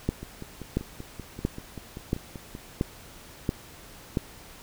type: two click trains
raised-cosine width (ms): 3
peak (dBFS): -11 / -24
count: 7 / 13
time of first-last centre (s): 0.09-4.172 / 0.23-2.551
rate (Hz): 1.47 / 5.17
effects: pink hiss -48 dBFS RMS until 4.62 s